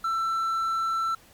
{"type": "tone", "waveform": "triangle", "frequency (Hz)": 1336, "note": "E6", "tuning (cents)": 23, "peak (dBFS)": -22, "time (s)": [0.04, 1.15], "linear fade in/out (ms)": 5, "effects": ["pink hiss -55 dBFS RMS until 1.33 s", "MP3 96 kbps"]}